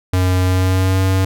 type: tone with pitch glide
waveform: square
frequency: 92 to 94.75 Hz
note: F#2 to F#2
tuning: -9 to +42 cents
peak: -13 dBFS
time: 0.13-1.25 s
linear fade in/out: 5 ms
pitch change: +51 cents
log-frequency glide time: 0.44-1 s
effects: none